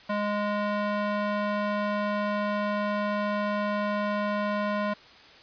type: tone with band-pass filter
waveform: square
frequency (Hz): 207.1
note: G#3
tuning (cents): -5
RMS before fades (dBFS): -28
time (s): 0.09-4.94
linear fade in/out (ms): 10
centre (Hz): 960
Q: 0.8
effects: white hiss -51 dBFS RMS until 5.42 s + resampled to 11025 Hz